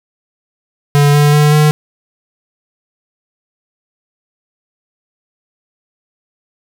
square tone with pitch steps, 144.4 / 146.58 / 148.8 / 151.05 Hz, D3 / D3 / D3 / D3, -29 / -3 / +23 / +49 cents, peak -7 dBFS, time 0.95-1.71 s, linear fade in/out 0 ms, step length 190 ms, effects none

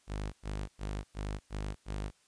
sawtooth tone bursts, 50.9 Hz, G#1, 34 cents flat, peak -31 dBFS, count 6, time 0.07-2.115 s, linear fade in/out 50 ms, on 260 ms, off 97 ms, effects white hiss -68 dBFS RMS until 2.27 s + resampled to 22050 Hz

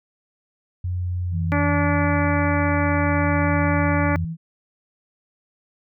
sine tone with pitch glide, 89.7 to 87.96 Hz, F2 to F2, +47 to +13 cents, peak -22 dBFS, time 0.84-4.25 s, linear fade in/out 5 ms, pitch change -34 cents, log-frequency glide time 0.96-2.9 s
sine tone with tremolo, 163.9 Hz, E3, 10 cents flat, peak -23 dBFS, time 1.31-4.37 s, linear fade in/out 50 ms, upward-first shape sine, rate 0.52 Hz, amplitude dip 40%
harmonic tone, 288.6 Hz, D4, 30 cents flat, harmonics 1 / 2 / 3 / 4 / 5 / 6 / 7 / 8, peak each -23 / -26 / -28 / -29 / -30 / -31 / -31 / -32 dBFS, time 1.52-4.16 s, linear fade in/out 0 ms
effects none

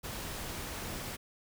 pink noise, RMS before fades -40 dBFS, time 0.03-1.17 s, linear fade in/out 20 ms, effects none

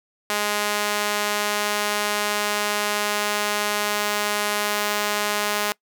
sawtooth tone with high-pass filter, 207.7 Hz, G#3, in tune, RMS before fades -24 dBFS, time 0.3-5.72 s, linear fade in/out 0 ms, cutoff 680 Hz, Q 0.55, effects noise-tail reverb RT60 0.1 s tail -23 dB re dry

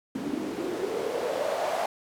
white noise with band-pass filter sweep, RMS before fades -30 dBFS, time 0.15-1.86 s, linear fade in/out 2 ms, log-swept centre 260 to 730 Hz, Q 5, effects none

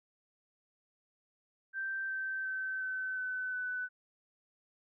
sine tone with pitch steps, 1565 / 1551.5 / 1538.1 / 1524.8 / 1511.7 / 1498.6 Hz, G6 / G6 / G6 / G6 / F#6 / F#6, -3 / -18 / -33 / -48 / +37 / +22 cents, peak -34 dBFS, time 1.73-3.89 s, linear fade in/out 50 ms, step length 360 ms, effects none

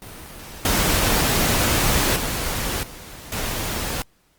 pink noise with level steps, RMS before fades -38 / -19 / -25 / -39 / -26 dBFS, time 0.02-4.02 s, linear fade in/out 0 ms, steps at 0.65 / 2.16 / 2.83 / 3.32 s, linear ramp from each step 2 ms, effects pink hiss -62 dBFS RMS until 4.38 s + Opus 32 kbps

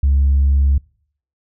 sine tone, 69.3 Hz, C#2, in tune, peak -9 dBFS, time 0.03-0.78 s, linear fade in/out 5 ms, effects noise-tail reverb RT60 0.6 s tail -26 dB re dry + tanh soft clip ceiling -8 dBFS

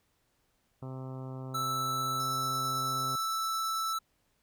harmonic tone, 130.81 Hz, C3, in tune, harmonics 1 / 2 / 3 / 4 / 5 / 6 / 7 / 8 / 9 / 10, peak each -39 / -45 / -49 / -51 / -53 / -55 / -56 / -57 / -58 / -59 dBFS, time 0.82-3.16 s, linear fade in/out 5 ms
square tone, 1318.5 Hz, E6, in tune, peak -31 dBFS, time 1.54-3.99 s, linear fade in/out 10 ms
25% pulse tone with tremolo, 5310 Hz, E8, 12 cents sharp, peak -37 dBFS, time 2.2-3.93 s, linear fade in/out 0 ms, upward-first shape sine, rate 9 Hz, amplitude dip 55%
effects pink hiss -74 dBFS RMS until 4.42 s

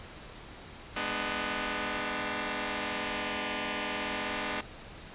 5% pulse chord, G# diminished, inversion none, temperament just, 207.7 / 249.2 / 299 Hz, G#3 / B3 / D4, 0 / +16 / +31 cents, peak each -25 / -25 / -24 dBFS, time 0.96-4.61 s, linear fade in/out 5 ms, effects pink hiss -47 dBFS RMS until 5.14 s + resampled to 8000 Hz

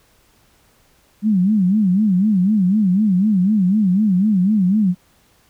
sine tone with vibrato, 197.6 Hz, G3, 14 cents sharp, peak -12 dBFS, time 1.22-4.95 s, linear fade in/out 50 ms, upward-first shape sine, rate 4 Hz, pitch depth 180 cents each way, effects pink hiss -56 dBFS RMS until 5.49 s

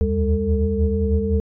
sine tone cluster, 73.7 / 77.3 / 83.4 / 201.2 / 447.6 Hz, D2 / D#2 / E2 / G3 / A4, +7 / -11 / +21 / +45 / +30 cents, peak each -23 dBFS, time 0.01-1.4 s, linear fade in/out 0 ms, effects tanh soft clip ceiling -5 dBFS

